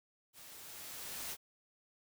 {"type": "noise with level ramp", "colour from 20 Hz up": "white", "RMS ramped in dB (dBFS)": [-55, -41], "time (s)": [0.33, 1.37], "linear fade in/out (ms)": 50, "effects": []}